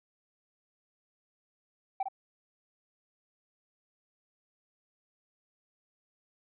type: tone with echo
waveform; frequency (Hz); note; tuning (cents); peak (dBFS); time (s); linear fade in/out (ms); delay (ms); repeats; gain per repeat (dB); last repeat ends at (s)
sine; 773; G5; -24; -25; 2-2.03; 5; 55; 1; -7; 2.085
effects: tanh soft clip ceiling -26 dBFS